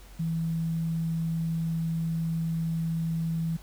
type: tone with quantisation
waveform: sine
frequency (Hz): 163.9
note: E3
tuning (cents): -10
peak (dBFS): -26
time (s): 0.19-3.57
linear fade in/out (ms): 10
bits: 9
effects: added 46 Hz sine -47 dBFS peak until 3.62 s + pink hiss -54 dBFS RMS until 3.62 s